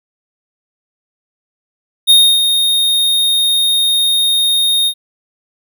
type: tone with ADSR envelope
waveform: square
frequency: 3702 Hz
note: A#7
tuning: 13 cents flat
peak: -4 dBFS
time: 2.07-4.94 s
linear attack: 31 ms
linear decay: 290 ms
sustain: -7 dB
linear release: 71 ms
effects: none